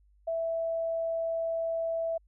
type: tone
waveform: sine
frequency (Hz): 659.3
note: E5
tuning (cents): 0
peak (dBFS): -28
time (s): 0.27-2.18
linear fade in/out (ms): 10
effects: added 50 Hz sine -60 dBFS peak until 2.27 s